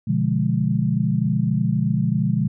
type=chord; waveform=sine; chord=B diminished seventh; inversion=none; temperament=equal; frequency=123.47 / 146.83 / 174.61 / 207.7 Hz; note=B2 / D3 / F3 / Ab3; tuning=0 / 0 / 0 / 0 cents; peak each=-23 dBFS; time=0.07-2.48 s; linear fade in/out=10 ms; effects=none